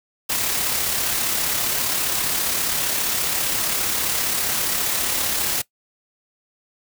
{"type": "noise with amplitude modulation", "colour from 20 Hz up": "white", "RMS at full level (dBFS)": -21, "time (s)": [0.29, 5.62], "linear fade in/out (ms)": 10, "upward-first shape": "sine", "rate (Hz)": 35, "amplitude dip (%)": 30, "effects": ["noise-tail reverb RT60 0.1 s tail -20 dB re dry"]}